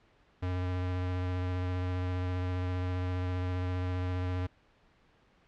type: tone with vibrato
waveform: square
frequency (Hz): 90.8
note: F#2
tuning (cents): -32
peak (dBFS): -31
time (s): 0.42-4.47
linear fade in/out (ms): 10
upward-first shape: sine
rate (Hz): 15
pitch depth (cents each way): 13
effects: pink hiss -65 dBFS RMS until 5.47 s + low-pass 3000 Hz 12 dB/octave